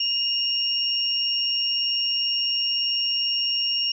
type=tone pair together; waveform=sine; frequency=2841 / 5523 Hz; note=F7 / F8; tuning=+29 / -20 cents; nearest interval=octave; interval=1151 cents; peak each=-24 dBFS; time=0-3.92 s; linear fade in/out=5 ms; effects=none